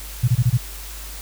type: tone bursts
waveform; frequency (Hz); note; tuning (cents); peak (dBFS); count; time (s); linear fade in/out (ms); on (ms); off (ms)
sine; 120.9; B2; -36; -12; 5; 0.23-0.575; 10; 49; 25
effects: added 50 Hz sine -34 dBFS peak until 1.21 s + white hiss -37 dBFS RMS until 1.21 s